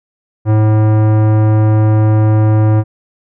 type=tone with tanh clipping; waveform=sine; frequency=108 Hz; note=A2; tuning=32 cents flat; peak=-9 dBFS; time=0.45-2.84 s; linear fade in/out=50 ms; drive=18 dB; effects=none